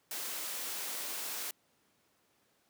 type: high-pass noise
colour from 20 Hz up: white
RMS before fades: -39 dBFS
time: 0.11-1.51 s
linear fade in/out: 2 ms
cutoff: 250 Hz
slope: 12 dB/octave
effects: pink hiss -72 dBFS RMS until 2.69 s + high-pass 150 Hz 12 dB/octave